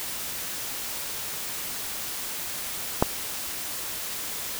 click, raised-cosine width 1 ms, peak -3 dBFS, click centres 3.025 s, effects white hiss -33 dBFS RMS until 4.59 s

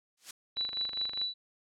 blue noise with exponential growth, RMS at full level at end -32 dBFS, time 0.17-0.31 s, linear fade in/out 5 ms, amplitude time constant 30 ms
sine tone with tremolo, 3951 Hz, B7, in tune, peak -28 dBFS, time 0.56-1.34 s, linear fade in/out 20 ms, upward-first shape triangle, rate 4.9 Hz, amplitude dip 75%
click train, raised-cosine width 0.3 ms, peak -28 dBFS, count 17, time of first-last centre 0.57-1.215 s, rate 24.8 Hz
effects low-pass 7000 Hz 12 dB/octave

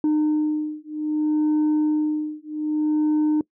sine beating tone pair, 304.3 / 304.93 Hz, D#4 / D#4, -38 / -35 cents, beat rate 0.63 Hz, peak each -20 dBFS, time 0.04-3.41 s, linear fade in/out 2 ms, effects noise-tail reverb RT60 0.1 s tail -23 dB re dry + tanh soft clip ceiling -16 dBFS

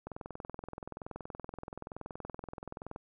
click train, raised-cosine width 1 ms, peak -27 dBFS, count 62, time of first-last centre 0.07-2.961 s, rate 21.1 Hz, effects none

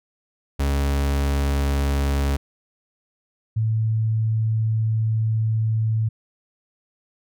40% pulse / sine tone pair in turn, 69.9 / 110.67 Hz, C#2 / A2, +15 / +11 cents, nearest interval minor sixth, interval 796 cents, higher second, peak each -18 / -18 dBFS, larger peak neither, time 0.59-2.37 / 3.56-6.09 s, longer second, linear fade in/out 10 ms, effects none

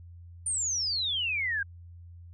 sine exponential sweep, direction down, 9200 to 1570 Hz, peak -27 dBFS, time 0.46-1.63 s, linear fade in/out 5 ms, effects added 86 Hz sine -45 dBFS peak until 2.33 s

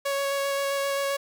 sawtooth tone with vibrato, 556 Hz, C#5, 5 cents sharp, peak -21 dBFS, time 0.05-1.17 s, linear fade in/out 10 ms, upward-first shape square, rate 7.6 Hz, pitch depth 8 cents each way, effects 9-bit

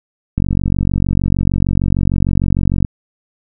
click train, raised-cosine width 5 ms, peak -3 dBFS, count 116, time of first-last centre 0.38-2.848 s, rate 46.6 Hz, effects none

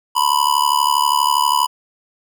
square tone with amplitude modulation, 990 Hz, B5, 4 cents sharp, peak -10 dBFS, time 0.15-1.67 s, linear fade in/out 20 ms, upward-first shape sine, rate 72.4 Hz, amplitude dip 95%, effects none

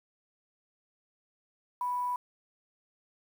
sine tone with quantisation, 986 Hz, B5, 3 cents flat, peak -29 dBFS, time 1.81-2.16 s, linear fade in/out 2 ms, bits 9, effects none

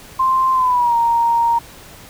sine tone with pitch glide, 1046.5 to 932.3 Hz, C6 to A#5, 0 to 0 cents, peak -12 dBFS, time 0.19-1.59 s, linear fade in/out 10 ms, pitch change -200 cents, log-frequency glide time 0.53-0.96 s, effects pink hiss -40 dBFS RMS until 2.09 s

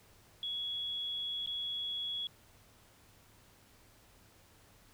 sine tone with dropouts, 3356 Hz, G#7, 17 cents sharp, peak -35 dBFS, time 0.43-2.27 s, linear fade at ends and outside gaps 1 ms, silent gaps 1.461-1.473 s, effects added 103 Hz sine -69 dBFS peak until 4.93 s + pink hiss -63 dBFS RMS until 4.93 s

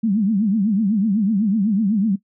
sine tone with vibrato, 207.7 Hz, G#3, in tune, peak -15 dBFS, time 0.03-2.16 s, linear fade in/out 10 ms, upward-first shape triangle, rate 8 Hz, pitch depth 210 cents each way, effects noise-tail reverb RT60 0.1 s tail -18 dB re dry

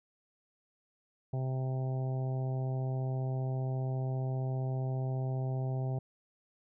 harmonic tone, 130.7 Hz, C3, 1 cent flat, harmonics 1 / 2 / 3 / 4 / 5 / 6 / 7, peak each -31 / -47 / -44 / -49 / -45 / -48 / -58 dBFS, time 1.33-5.99 s, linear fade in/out 5 ms, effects none

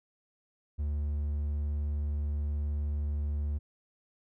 triangle tone, 73.42 Hz, D2, in tune, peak -27 dBFS, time 0.78-3.59 s, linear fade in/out 20 ms, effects none

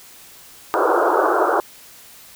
pink band-pass noise, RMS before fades -17 dBFS, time 0.74-1.6 s, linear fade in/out 0 ms, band 330 to 1500 Hz, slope 96 dB/octave, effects white hiss -44 dBFS RMS until 2.35 s

